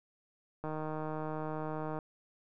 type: click train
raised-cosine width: 1 ms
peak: -25 dBFS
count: 210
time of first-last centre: 0.64-1.988 s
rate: 155 Hz
effects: none